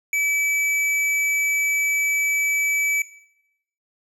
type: tone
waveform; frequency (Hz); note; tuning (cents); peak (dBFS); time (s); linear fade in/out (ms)
square; 2300; D7; -37; -20; 0.13-3.02; 2
effects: noise-tail reverb RT60 0.8 s tail -17 dB re dry + low-pass 12000 Hz 12 dB/octave